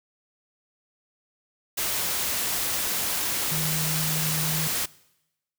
sine tone in noise, 156.3 Hz, D#3, 8 cents sharp, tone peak -28 dBFS, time 3.51-4.68 s, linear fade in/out 10 ms, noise white, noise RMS -27 dBFS, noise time 1.77-4.86 s, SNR -4 dB, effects noise-tail reverb RT60 0.9 s tail -22 dB re dry

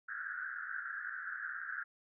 pink band-pass noise, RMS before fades -42 dBFS, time 0.08-1.84 s, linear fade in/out 10 ms, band 1400 to 1700 Hz, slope 96 dB/octave, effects none

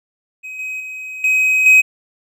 triangle tone with level steps, 2529 Hz, D#7, 28 cents sharp, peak -26 / -21 / -25 / -10 / -4 dBFS, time 0.43-1.82 s, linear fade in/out 20 ms, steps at 0.59 / 0.8 / 1.24 / 1.66 s, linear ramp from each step 2 ms, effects none

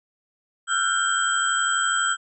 sine tone cluster, 1345 / 1437 / 1578 / 3177 / 7830 Hz, E6 / F6 / G6 / G7 / B8, +34 / +49 / +11 / +23 / -16 cents, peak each -25 / -25 / -28 / -28 / -27 dBFS, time 0.67-2.17 s, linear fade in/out 50 ms, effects none

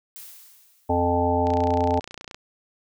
blue noise with exponential decay, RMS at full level -39 dBFS, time 0.16-1.31 s, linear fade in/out 0 ms, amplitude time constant 250 ms
harmonic tone, 87.31 Hz, F2, in tune, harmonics 1 / 3 / 5 / 7 / 9 / 10, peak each -26 / -26 / -26 / -26 / -26 / -26 dBFS, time 0.89-2 s, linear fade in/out 10 ms
click train, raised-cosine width 0.2 ms, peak -20 dBFS, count 27, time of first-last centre 1.47-2.345 s, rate 29.7 Hz
effects none

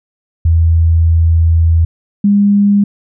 sine tone pair in turn, 82.41 / 202.7 Hz, E2 / G#3, 0 / -42 cents, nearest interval octave + major third, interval 1558 cents, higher second, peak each -6 dBFS, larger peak neither, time 0.45-1.85 / 2.24-2.84 s, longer first, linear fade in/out 5 ms, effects none

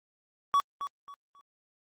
triangle tone with echo, 1130 Hz, C#6, 33 cents sharp, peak -19 dBFS, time 0.54-0.6 s, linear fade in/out 0 ms, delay 270 ms, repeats 3, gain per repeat -11 dB, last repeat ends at 1.41 s, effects Opus 24 kbps

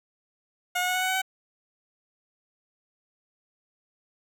15% pulse tone with pitch steps, 720 / 726.3 / 732.6 / 739 / 745.4 / 751.9 / 758.4 Hz, F#5 / F#5 / F#5 / F#5 / F#5 / F#5 / F#5, -47 / -32 / -17 / -2 / +13 / +28 / +43 cents, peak -18 dBFS, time 0.75-1.219 s, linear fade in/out 10 ms, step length 67 ms, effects none

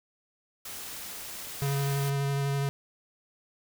white noise, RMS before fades -40 dBFS, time 0.65-2.1 s, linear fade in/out 5 ms
square tone with vibrato, 139.6 Hz, C#3, 13 cents sharp, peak -27 dBFS, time 1.62-2.69 s, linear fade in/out 0 ms, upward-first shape square, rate 12 Hz, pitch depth 10 cents each way
effects none

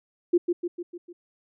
sine tone with echo, 349.2 Hz, F4, in tune, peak -15 dBFS, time 0.33-0.38 s, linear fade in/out 10 ms, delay 150 ms, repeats 5, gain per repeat -5 dB, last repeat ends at 1.13 s, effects none

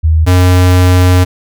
sine / square tone pair in turn, 79.4 / 90.66 Hz, D#2 / F#2, +36 / -35 cents, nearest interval major second, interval 229 cents, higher second, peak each -5 dBFS, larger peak neither, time 0.03-0.26 / 0.26-1.25 s, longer second, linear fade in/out 20 ms, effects none

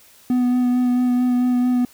triangle tone with vibrato, 248.1 Hz, B3, 8 cents sharp, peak -13 dBFS, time 0.3-1.85 s, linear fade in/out 2 ms, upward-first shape sine, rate 4.5 Hz, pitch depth 15 cents each way, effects white hiss -50 dBFS RMS until 1.93 s

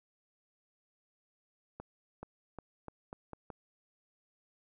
accelerating click train, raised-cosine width 1 ms, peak -29 dBFS, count 7, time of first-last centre 1.8-3.502 s, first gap 430 ms, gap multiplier 0.83, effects none

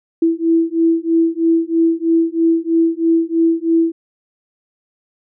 sine beating tone pair, 328.5 / 331.6 Hz, E4 / E4, -6 / +10 cents, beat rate 3.1 Hz, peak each -15 dBFS, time 0.22-3.92 s, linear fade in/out 5 ms, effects none

